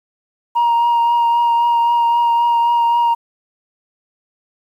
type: tone with vibrato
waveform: sine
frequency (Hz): 941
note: A#5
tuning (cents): +16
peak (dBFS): -9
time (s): 0.55-3.15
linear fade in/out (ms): 20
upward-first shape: triangle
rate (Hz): 3.8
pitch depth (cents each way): 17
effects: tanh soft clip ceiling -10 dBFS + 8-bit